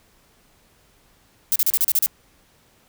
violet noise bursts, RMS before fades -18 dBFS, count 8, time 1.52-2.061 s, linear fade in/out 0 ms, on 37 ms, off 35 ms, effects pink hiss -58 dBFS RMS until 2.88 s

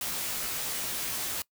white noise with comb filter, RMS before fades -33 dBFS, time 0.01-1.42 s, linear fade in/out 2 ms, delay 15 ms, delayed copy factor -0.65, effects noise-tail reverb RT60 0.1 s tail -22 dB re dry

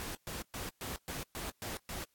pink noise bursts, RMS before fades -41 dBFS, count 8, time 0-2.04 s, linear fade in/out 0 ms, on 150 ms, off 120 ms, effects white hiss -75 dBFS RMS until 2.14 s + AAC 64 kbps

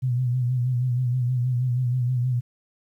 sine tone with vibrato, 124.8 Hz, B2, 19 cents sharp, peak -20 dBFS, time 0.02-2.41 s, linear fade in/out 20 ms, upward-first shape sine, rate 6.3 Hz, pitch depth 59 cents each way, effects 10-bit

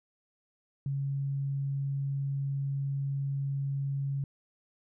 sine tone, 138.5 Hz, C#3, 1 cent flat, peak -29 dBFS, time 0.86-4.24 s, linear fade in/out 2 ms, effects none

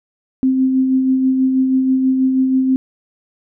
sine tone with tremolo, 261.6 Hz, C4, in tune, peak -10 dBFS, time 0.43-2.76 s, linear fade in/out 0 ms, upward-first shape sine, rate 6.2 Hz, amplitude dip 35%, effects none

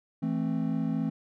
triangle chord, A minor, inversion second, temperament just, 165 / 220 / 264 Hz, E3 / A3 / C4, +2 / 0 / +16 cents, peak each -29 dBFS, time 0.22-1.1 s, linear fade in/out 10 ms, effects none

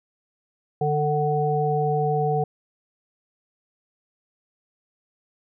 harmonic tone, 149 Hz, D3, 25 cents sharp, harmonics 1 / 3 / 5, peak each -24 / -24 / -24 dBFS, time 0.81-2.44 s, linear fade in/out 5 ms, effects none

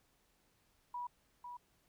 sine tone with echo, 974 Hz, B5, 24 cents flat, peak -39 dBFS, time 0.94-1.07 s, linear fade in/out 5 ms, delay 500 ms, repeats 1, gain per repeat -6 dB, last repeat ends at 1.57 s, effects pink hiss -74 dBFS RMS until 1.88 s

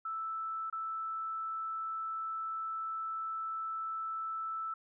sine tone with dropouts, 1318.5 Hz, E6, in tune, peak -35 dBFS, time 0.05-4.74 s, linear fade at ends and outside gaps 5 ms, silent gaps 0.7-0.726 s, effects none

